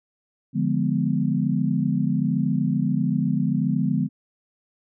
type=chord; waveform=sine; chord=D diminished seventh; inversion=none; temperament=equal with one note detuned; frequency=146.83 / 174.61 / 207.7 / 249.1 Hz; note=D3 / F3 / Ab3 / Cb4; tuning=0 / 0 / 0 / +15 cents; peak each=-25 dBFS; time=0.53-4.09 s; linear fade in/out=50 ms; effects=none